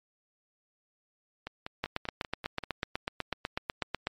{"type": "two click trains", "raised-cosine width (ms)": 0.3, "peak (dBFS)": [-14, -21], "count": [19, 8], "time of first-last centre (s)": [[1.84, 4.07], [1.47, 2.832]], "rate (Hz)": [8.07, 5.14], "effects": ["MP3 64 kbps"]}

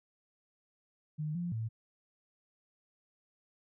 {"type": "tone with pitch steps", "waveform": "sine", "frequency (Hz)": [152.7, 174.1, 112.1], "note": ["D#3", "F3", "A2"], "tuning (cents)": [-32, -5, 33], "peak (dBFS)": -33, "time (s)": [1.18, 1.69], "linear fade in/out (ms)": 20, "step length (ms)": 170, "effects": []}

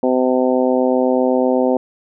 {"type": "harmonic tone", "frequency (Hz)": 127.9, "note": "C3", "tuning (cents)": -39, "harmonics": [2, 3, 4, 5, 6, 7], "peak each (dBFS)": [-17, -20, -17, -22, -25, -27], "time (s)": [0.03, 1.77], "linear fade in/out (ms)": 2, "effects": []}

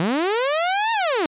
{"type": "linear two-way sweep", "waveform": "sawtooth", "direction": "up then down", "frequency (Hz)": [153.3, 930, 288], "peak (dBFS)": -15, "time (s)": [0, 1.26], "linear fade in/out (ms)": 2, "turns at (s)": 0.92, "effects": ["resampled to 8000 Hz"]}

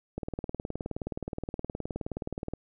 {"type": "click train", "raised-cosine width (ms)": 2, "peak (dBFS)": -20, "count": 46, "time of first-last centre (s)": [0.18, 2.536], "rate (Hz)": 19.1, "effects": []}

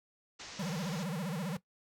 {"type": "low-pass noise", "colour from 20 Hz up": "white", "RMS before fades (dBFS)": -48, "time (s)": [0.39, 1.04], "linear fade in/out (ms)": 10, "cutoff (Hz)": 6700, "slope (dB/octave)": 48}
{"type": "tone with vibrato", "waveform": "square", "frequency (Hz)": 174, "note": "F3", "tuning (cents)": -6, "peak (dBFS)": -35, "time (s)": [0.59, 1.57], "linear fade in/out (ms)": 5, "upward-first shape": "sine", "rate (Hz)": 15, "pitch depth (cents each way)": 260}
{"effects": ["noise-tail reverb RT60 0.1 s tail -17 dB re dry"]}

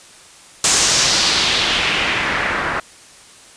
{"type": "noise with low-pass filter sweep", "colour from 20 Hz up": "white", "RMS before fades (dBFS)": -17, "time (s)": [0.64, 2.8], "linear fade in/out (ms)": 2, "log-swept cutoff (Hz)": [7700, 1400], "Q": 1.9, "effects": ["white hiss -43 dBFS RMS until 3.56 s", "resampled to 22050 Hz"]}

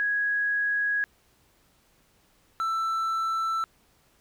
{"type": "tone pair in turn", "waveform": ["sine", "triangle"], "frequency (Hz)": [1661.2, 1329.3], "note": ["G#6", "E6"], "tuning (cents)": [0, 14], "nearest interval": "major third", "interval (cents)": 386, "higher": "first", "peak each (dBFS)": -23, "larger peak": "neither", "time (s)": [[0, 1.04], [2.6, 3.64]], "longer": "neither", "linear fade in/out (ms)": 0, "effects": ["pink hiss -64 dBFS RMS until 4.2 s"]}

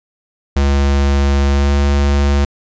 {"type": "tone with pitch glide", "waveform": "square", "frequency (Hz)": [69.8, 70.69], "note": ["C#2", "C#2"], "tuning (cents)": [13, 34], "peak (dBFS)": -11, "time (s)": [0.56, 2.45], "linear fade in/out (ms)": 5, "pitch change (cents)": 21, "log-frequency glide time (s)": [1.5, 1.72], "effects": ["resampled to 16000 Hz"]}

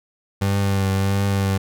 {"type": "tone with vibrato", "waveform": "30% pulse", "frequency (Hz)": 98, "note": "G2", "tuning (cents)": 0, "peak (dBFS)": -15, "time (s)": [0.41, 1.58], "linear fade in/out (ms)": 10, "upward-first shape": "triangle", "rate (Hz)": 1.5, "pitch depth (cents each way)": 31, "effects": []}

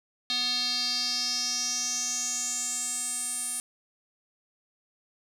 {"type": "tone with band-pass filter sweep", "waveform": "square", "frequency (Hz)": 246.9, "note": "B3", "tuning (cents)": 0, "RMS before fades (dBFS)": -30, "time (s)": [0.3, 3.6], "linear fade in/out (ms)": 0, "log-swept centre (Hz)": [4000, 9400], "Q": 6.5, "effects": []}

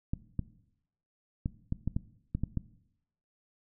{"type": "clicks", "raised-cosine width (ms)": 5, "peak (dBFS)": -18, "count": 9, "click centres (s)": [0.135, 0.393, 1.459, 1.724, 1.876, 1.965, 2.35, 2.436, 2.573], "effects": ["noise-tail reverb RT60 0.8 s tail -18 dB re dry"]}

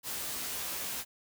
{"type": "noise with comb filter", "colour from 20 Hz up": "white", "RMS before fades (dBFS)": -37, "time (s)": [0.03, 1.05], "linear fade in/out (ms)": 50, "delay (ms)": 15, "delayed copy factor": 0.65, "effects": []}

